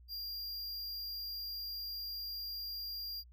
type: tone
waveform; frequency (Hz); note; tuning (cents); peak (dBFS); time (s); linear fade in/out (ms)
square; 4785; D8; +32; -40; 0.08-3.24; 50
effects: added 60 Hz sine -55 dBFS peak until 3.32 s